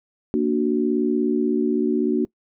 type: chord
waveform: sine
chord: Bb augmented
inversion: none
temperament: equal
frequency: 233.1 / 293.7 / 370 Hz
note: Bb3 / D4 / F#4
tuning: 0 / 0 / 0 cents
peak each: -22 dBFS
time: 0.34-2.25 s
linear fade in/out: 0 ms
effects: noise-tail reverb RT60 0.1 s tail -23 dB re dry